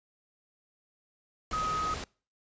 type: tone in noise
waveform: sine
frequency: 1261 Hz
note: D#6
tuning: 23 cents sharp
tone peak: -29 dBFS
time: 1.53-1.94 s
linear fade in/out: 2 ms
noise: pink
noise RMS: -38 dBFS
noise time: 1.51-2.04 s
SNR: +6 dB
effects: noise-tail reverb RT60 0.4 s tail -25 dB re dry + resampled to 16000 Hz